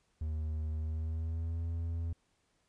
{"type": "tone with pitch glide", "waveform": "triangle", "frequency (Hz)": [77.78, 83.36], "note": ["D#2", "E2"], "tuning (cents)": [0, 20], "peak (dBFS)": -31, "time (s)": [0.21, 2.13], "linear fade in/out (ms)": 5, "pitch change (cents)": 120, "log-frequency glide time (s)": [0.73, 1.64], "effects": ["pink hiss -75 dBFS RMS until 2.68 s", "resampled to 22050 Hz"]}